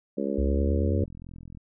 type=harmonic tone; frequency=69.3 Hz; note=C#2; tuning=in tune; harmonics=3 / 4 / 5 / 6 / 7 / 8; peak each=-31 / -32 / -33 / -34 / -34 / -35 dBFS; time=0.17-1.05 s; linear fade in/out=10 ms
type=exponential sweep; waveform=sine; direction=up; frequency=66.2 to 92.2 Hz; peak=-23 dBFS; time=0.38-1.04 s; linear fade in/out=5 ms
type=click train; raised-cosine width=5 ms; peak=-31 dBFS; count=42; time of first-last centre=0.61-1.572 s; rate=42.6 Hz
effects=none